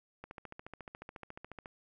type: click train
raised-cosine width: 0.5 ms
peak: -30 dBFS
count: 21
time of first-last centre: 0.24-1.658 s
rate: 14.1 Hz
effects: none